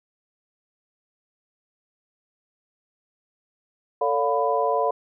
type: tone cluster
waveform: sine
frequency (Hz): 445.9 / 568 / 708 / 997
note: A4 / C#5 / F5 / B5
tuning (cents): +23 / +42 / +23 / +16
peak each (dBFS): -25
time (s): 4.01-4.91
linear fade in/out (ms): 5
effects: none